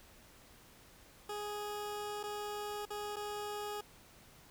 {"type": "tone with dropouts", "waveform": "20% pulse", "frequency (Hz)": 415.4, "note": "G#4", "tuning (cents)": 0, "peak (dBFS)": -34, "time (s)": [1.29, 3.81], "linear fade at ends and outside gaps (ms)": 5, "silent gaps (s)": [[2.231, 2.236], [2.854, 2.903], [3.16, 3.165]], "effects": ["pink hiss -60 dBFS RMS until 4.5 s"]}